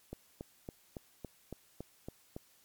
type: click train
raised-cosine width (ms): 2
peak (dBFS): -28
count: 9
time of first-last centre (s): 0.13-2.365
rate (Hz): 3.58
effects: white hiss -66 dBFS RMS until 2.64 s + MP3 96 kbps